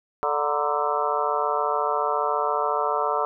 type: harmonic tone with a mistuned harmonic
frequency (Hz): 146.83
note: D3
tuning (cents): 0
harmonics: 3 / 4 / 5 / 6 / 7 / 8 / 9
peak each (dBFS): -29 / -29 / -29 / -29 / -29 / -29 / -29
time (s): 0.23-3.25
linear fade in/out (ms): 0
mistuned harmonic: 6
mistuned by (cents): +100
effects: none